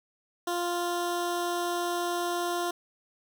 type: tone with notch filter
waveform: 15% pulse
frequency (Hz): 349.2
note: F4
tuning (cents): 0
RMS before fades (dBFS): -30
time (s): 0.47-2.71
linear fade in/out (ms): 5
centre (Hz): 2100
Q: 1.8
effects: none